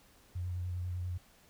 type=tone with vibrato; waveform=sine; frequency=89.5 Hz; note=F2; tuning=43 cents sharp; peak=-34 dBFS; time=0.35-1.18 s; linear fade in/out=10 ms; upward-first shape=triangle; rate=10 Hz; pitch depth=28 cents each way; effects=pink hiss -63 dBFS RMS until 1.49 s